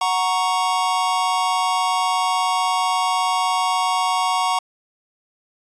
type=chord; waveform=square; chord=F# major; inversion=none; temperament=equal; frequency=740 / 932.3 / 1108.7 Hz; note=F#5 / A#5 / C#6; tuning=0 / 0 / 0 cents; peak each=-23 dBFS; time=0.01-4.59 s; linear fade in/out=5 ms; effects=resampled to 22050 Hz